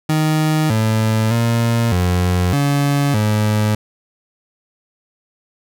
30% pulse tone with pitch steps, 155.4 / 110.1 / 116.5 / 89.8 / 142.2 / 106.7 Hz, D#3 / A2 / A#2 / F2 / C#3 / G#2, -2 / +2 / -1 / +49 / +45 / +47 cents, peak -11 dBFS, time 0.09-3.75 s, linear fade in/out 5 ms, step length 610 ms, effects none

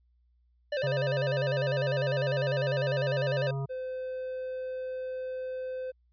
square tone with vibrato, 554.4 Hz, C#5, in tune, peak -29 dBFS, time 0.72-3.51 s, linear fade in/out 5 ms, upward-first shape square, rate 10 Hz, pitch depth 100 cents each way
harmonic tone, 136.9 Hz, C#3, 21 cents flat, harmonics 1 / 3 / 5 / 7 / 9, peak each -30 / -40 / -44 / -47 / -49 dBFS, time 0.83-3.66 s, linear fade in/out 10 ms
triangle tone, 514 Hz, C5, 31 cents flat, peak -31 dBFS, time 3.69-5.92 s, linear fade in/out 20 ms
effects added 60 Hz sine -64 dBFS peak until 6.12 s + resampled to 11025 Hz

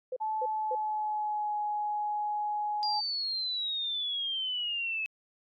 sine tone bursts, 510 Hz, C5, 44 cents flat, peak -31 dBFS, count 3, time 0.12-0.752 s, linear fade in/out 5 ms, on 44 ms, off 250 ms
sine tone with pitch glide, 868 to 837.9 Hz, A5 to G#5, -24 to +15 cents, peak -29 dBFS, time 0.2-3.01 s, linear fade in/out 20 ms, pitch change -61 cents, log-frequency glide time 0.45-1.56 s
sine exponential sweep, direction down, 4839 to 2576 Hz, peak -30 dBFS, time 2.83-5.06 s, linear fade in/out 0 ms
effects AAC 48 kbps

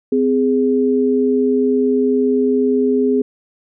sine tone pair together, 257.1 / 414.9 Hz, C4 / G#4, -30 / -2 cents, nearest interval minor sixth, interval 828 cents, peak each -15 dBFS, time 0.12-3.22 s, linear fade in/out 5 ms, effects none

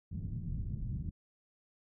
white low-pass noise, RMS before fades -38 dBFS, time 0.11-1.11 s, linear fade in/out 20 ms, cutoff 160 Hz, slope 24 dB/octave, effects none

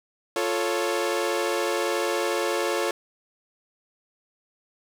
sawtooth chord, F augmented, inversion none, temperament equal, 349.2 / 440 / 554.4 Hz, F4 / A4 / C#5, 0 / 0 / 0 cents, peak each -24 dBFS, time 0.36-2.91 s, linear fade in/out 2 ms, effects low-pass 12000 Hz 12 dB/octave + 8-bit

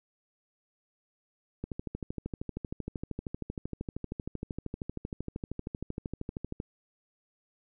click train, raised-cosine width 3 ms, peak -22 dBFS, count 65, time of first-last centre 1.64-6.601 s, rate 12.9 Hz, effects none

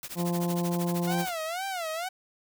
white noise with tremolo, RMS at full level -36 dBFS, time 0.03-1.33 s, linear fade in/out 0 ms, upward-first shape triangle, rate 13 Hz, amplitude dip 100%
harmonic tone, 173.6 Hz, F3, 10 cents flat, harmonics 1 / 2 / 3 / 4 / 5 / 6, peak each -27 / -33 / -37 / -39 / -41 / -43 dBFS, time 0.15-1.26 s, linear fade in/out 50 ms
sawtooth tone with vibrato, 703 Hz, F5, 11 cents sharp, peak -27 dBFS, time 1.07-2.09 s, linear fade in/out 10 ms, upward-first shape sine, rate 2.1 Hz, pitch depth 190 cents each way
effects none

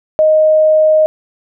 sine tone, 622.3 Hz, D#5, in tune, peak -6 dBFS, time 0.19-1.06 s, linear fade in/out 0 ms, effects none

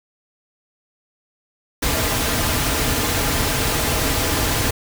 pink noise with comb filter, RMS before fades -20 dBFS, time 1.82-4.71 s, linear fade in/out 10 ms, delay 5.4 ms, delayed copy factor -0.5, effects none

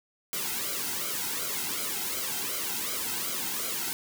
white noise with flanger, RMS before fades -32 dBFS, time 0.33-3.93 s, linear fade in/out 0 ms, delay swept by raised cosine 1.1 to 1.75 ms, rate 2.7 Hz, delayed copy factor -0.75, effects none

